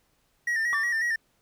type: tone with vibrato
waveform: triangle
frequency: 1849 Hz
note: A#6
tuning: 15 cents flat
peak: -22 dBFS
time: 0.47-1.16 s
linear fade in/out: 5 ms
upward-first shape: square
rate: 5.5 Hz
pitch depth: 52 cents each way
type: tone with exponential decay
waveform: triangle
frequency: 1149 Hz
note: D6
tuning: 38 cents flat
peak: -24 dBFS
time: 0.73-1.01 s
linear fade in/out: 0 ms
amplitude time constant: 59 ms
effects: pink hiss -69 dBFS RMS until 1.41 s